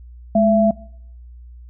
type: tone pair together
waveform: sine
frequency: 210.8 / 669.2 Hz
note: G#3 / E5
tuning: +26 / +26 cents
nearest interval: octave + minor sixth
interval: 2000 cents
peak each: -14 dBFS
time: 0.35-0.71 s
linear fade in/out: 5 ms
effects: noise-tail reverb RT60 0.7 s tail -22 dB re dry + added 60 Hz sine -37 dBFS peak until 1.69 s